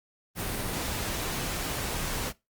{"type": "noise", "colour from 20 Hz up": "pink", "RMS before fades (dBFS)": -32, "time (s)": [0.35, 2.33], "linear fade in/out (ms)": 50, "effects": ["noise-tail reverb RT60 0.2 s tail -19 dB re dry", "Opus 32 kbps"]}